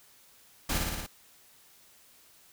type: noise with echo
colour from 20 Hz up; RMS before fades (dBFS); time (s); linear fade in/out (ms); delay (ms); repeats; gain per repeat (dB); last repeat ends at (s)
pink; -30; 0.69-0.78; 5; 57; 5; -2; 1.065
effects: white hiss -59 dBFS RMS until 2.52 s